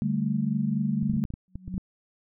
sine chord, D suspended fourth, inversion none, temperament equal, 146.83 / 196 / 220 Hz, D3 / G3 / A3, 0 / 0 / 0 cents, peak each -29 / -28 / -27 dBFS, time 0.02-1.24 s, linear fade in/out 0 ms
clicks, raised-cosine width 5 ms, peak -23 dBFS, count 11, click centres 1.028 / 1.098 / 1.136 / 1.167 / 1.252 / 1.304 / 1.339 / 1.556 / 1.679 / 1.742 / 1.778 s
sine tone with exponential growth, 185 Hz, F#3, in tune, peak -26 dBFS, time 1.48-1.78 s, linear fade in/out 0 ms, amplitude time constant 64 ms
effects none

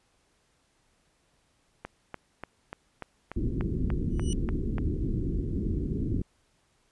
click train, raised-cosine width 0.5 ms, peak -21 dBFS, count 11, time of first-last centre 1.85-4.783 s, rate 3.41 Hz
pink low-pass noise, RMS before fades -29 dBFS, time 3.36-6.22 s, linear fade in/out 5 ms, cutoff 380 Hz, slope 48 dB/octave
5% pulse tone with exponential growth, 2943 Hz, F#7, 10 cents flat, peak -23 dBFS, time 4.1-4.33 s, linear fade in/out 0 ms, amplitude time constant 49 ms
effects pink hiss -69 dBFS RMS until 6.91 s + resampled to 24000 Hz

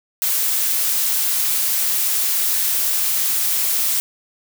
blue noise, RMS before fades -19 dBFS, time 0.22-4 s, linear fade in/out 0 ms, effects none

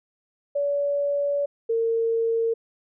sine tone pair in turn, 571 / 456.4 Hz, D5 / A#4, -49 / -37 cents, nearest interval major third, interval 388 cents, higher first, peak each -21 / -20 dBFS, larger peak second, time 0.55-1.46 / 1.69-2.54 s, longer first, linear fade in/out 10 ms, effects none

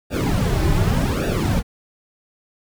brown noise with flanger, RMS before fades -19 dBFS, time 0.1-1.63 s, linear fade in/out 50 ms, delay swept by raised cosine 0.95 to 4.35 ms, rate 0.86 Hz, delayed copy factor -0.95, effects none

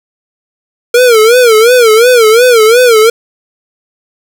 square tone with vibrato, 466.2 Hz, A#4, in tune, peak -3 dBFS, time 0.94-3.1 s, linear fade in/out 5 ms, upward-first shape sine, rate 2.8 Hz, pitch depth 140 cents each way, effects 7-bit

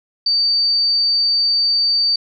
sine tone, 4608 Hz, D8, 34 cents flat, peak -13 dBFS, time 0.26-2.16 s, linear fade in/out 5 ms, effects none

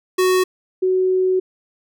square / sine tone pair in turn, 370 / 372.4 Hz, F#4 / F#4, 0 / +11 cents, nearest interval unison, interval 11 cents, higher second, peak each -14 dBFS, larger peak neither, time 0.18-0.44 / 0.82-1.4 s, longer second, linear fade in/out 10 ms, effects none

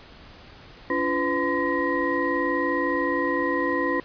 sine tone cluster, 282.8 / 342.2 / 504 / 1024 / 1890 Hz, C#4 / F4 / B4 / C6 / A#6, +35 / -35 / +35 / -38 / +23 cents, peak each -28 dBFS, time 0.9-4 s, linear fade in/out 2 ms, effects pink hiss -47 dBFS RMS until 4.04 s + resampled to 11025 Hz

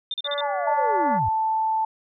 sine tone bursts, 3601 Hz, A7, 39 cents sharp, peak -25 dBFS, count 5, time 0.11-0.408 s, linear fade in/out 2 ms, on 30 ms, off 37 ms
harmonic tone, 287.7 Hz, D4, 36 cents flat, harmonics 2 / 3 / 4 / 5 / 6 / 7, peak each -27 / -37 / -33 / -36 / -38 / -40 dBFS, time 0.24-1.2 s, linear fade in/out 50 ms
sine linear sweep, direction down, 900 to 77.78 Hz, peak -26 dBFS, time 0.41-1.29 s, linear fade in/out 5 ms
sine tone, 881 Hz, A5, 2 cents sharp, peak -20 dBFS, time 0.67-1.85 s, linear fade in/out 5 ms
effects none

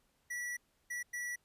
square tone bursts at uneven times, 1946 Hz, B6, 26 cents flat, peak -38 dBFS, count 3, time 0.3-0.57 / 0.9-1.03 / 1.13-1.36 s, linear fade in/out 10 ms, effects pink hiss -75 dBFS RMS until 1.44 s + resampled to 32000 Hz

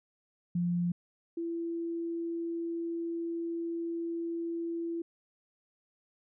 sine tone pair in turn, 174.61 / 335.8 Hz, F3 / E4, 0 / +32 cents, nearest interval major seventh, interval 1132 cents, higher second, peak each -27 / -32 dBFS, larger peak first, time 0.55-0.92 / 1.37-5.02 s, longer second, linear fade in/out 5 ms, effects none

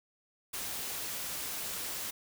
white noise, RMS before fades -38 dBFS, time 0.53-2.11 s, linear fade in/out 10 ms, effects none

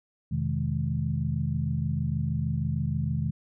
sine tone cluster, 85.2 / 128.8 / 155.2 / 209.4 Hz, F2 / C3 / D#3 / G#3, -42 / -27 / -4 / +15 cents, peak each -32 / -30 / -29 / -34 dBFS, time 0.31-3.31 s, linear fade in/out 10 ms, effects none

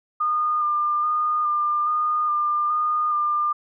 sine tone with vibrato, 1210 Hz, D#6, 49 cents flat, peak -19 dBFS, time 0.2-3.53 s, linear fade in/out 10 ms, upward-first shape square, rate 1.2 Hz, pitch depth 17 cents each way, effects none

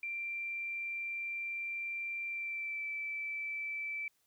sine tone with pitch glide, 2361 to 2320 Hz, D7 to D7, +9 to -22 cents, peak -36 dBFS, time 0.03-4.08 s, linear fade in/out 2 ms, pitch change -31 cents, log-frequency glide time 2.27-2.86 s, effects white hiss -75 dBFS RMS until 4.26 s

